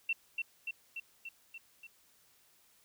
sine tone with echo, 2705 Hz, E7, 44 cents sharp, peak -29 dBFS, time 0.09-0.13 s, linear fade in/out 5 ms, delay 290 ms, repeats 6, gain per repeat -3 dB, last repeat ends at 1.87 s, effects white hiss -67 dBFS RMS until 2.84 s

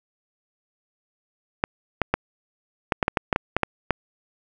clicks, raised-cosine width 0.5 ms, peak -4 dBFS, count 12, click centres 1.639 / 2.017 / 2.14 / 2.922 / 3.028 / 3.081 / 3.172 / 3.328 / 3.361 / 3.566 / 3.633 / 3.907 s, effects none

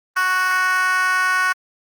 10% pulse tone with high-pass filter, 370 Hz, F#4, in tune, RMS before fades -18 dBFS, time 0.16-1.53 s, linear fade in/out 10 ms, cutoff 1300 Hz, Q 7.9, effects Opus 24 kbps

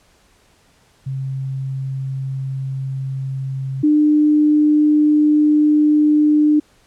sine tone pair in turn, 133.9 / 300.6 Hz, C3 / D4, +40 / +40 cents, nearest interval octave + major second, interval 1400 cents, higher second, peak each -21 / -10 dBFS, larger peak second, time 1.06-3.83 / 3.83-6.6 s, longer neither, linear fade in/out 10 ms, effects pink hiss -55 dBFS RMS until 6.86 s + low-pass 10000 Hz 12 dB/octave

